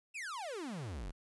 45% pulse exponential sweep, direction down, 2744 to 36.71 Hz, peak -40 dBFS, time 0.14-1.12 s, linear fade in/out 20 ms, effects resampled to 24000 Hz + 13-bit

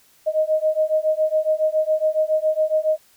sine beating tone pair, 620 / 627.2 Hz, D#5 / D#5, -6 / +14 cents, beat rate 7.2 Hz, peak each -20 dBFS, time 0.26-2.98 s, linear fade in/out 20 ms, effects white hiss -56 dBFS RMS until 3.16 s

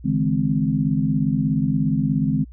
sine tone cluster, 144.8 / 161.7 / 209.8 / 260.3 Hz, D3 / E3 / G#3 / C4, -24 / -33 / +18 / -9 cents, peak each -23 dBFS, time 0.04-2.45 s, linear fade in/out 20 ms, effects added 60 Hz sine -38 dBFS peak until 2.52 s

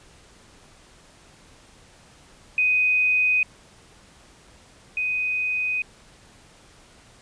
sine tone pair in turn, 2500 / 2500 Hz, D#7 / D#7, +8 / +8 cents, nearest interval unison, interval 0 cents, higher neither, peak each -17 / -22 dBFS, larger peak first, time 2.58-3.43 / 4.97-5.82 s, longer neither, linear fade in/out 2 ms, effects pink hiss -52 dBFS RMS until 7.21 s + resampled to 22050 Hz

